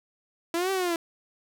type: linear two-way sweep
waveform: sawtooth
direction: up then down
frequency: 329.6 to 390 to 329.6 Hz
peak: -21 dBFS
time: 0.54-0.96 s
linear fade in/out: 2 ms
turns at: 0.71 s
effects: none